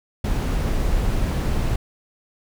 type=noise; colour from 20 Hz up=brown; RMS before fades=-21 dBFS; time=0.24-1.76 s; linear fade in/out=5 ms; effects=none